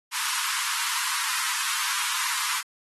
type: high-pass noise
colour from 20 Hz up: pink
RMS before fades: -28 dBFS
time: 0.11-2.63 s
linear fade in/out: 50 ms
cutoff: 920 Hz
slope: 96 dB/octave
effects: AAC 32 kbps